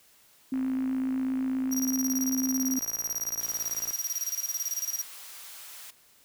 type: tone with vibrato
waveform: sine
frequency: 261.6 Hz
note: C4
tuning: in tune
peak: -26 dBFS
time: 0.52-2.79 s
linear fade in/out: 5 ms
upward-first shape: sine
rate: 7.9 Hz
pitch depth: 8 cents each way
type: click train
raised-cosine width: 0.5 ms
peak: -30 dBFS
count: 191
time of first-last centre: 0.54-3.909 s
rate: 56.4 Hz
type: tone with tremolo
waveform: sawtooth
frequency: 5730 Hz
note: F8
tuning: 44 cents sharp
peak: -25 dBFS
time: 1.71-5.03 s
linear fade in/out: 20 ms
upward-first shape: square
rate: 18 Hz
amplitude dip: 80%
type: high-pass noise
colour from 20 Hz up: white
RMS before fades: -45 dBFS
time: 3.4-5.91 s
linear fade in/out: 10 ms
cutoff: 820 Hz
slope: 12 dB/octave
effects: white hiss -60 dBFS RMS until 6.24 s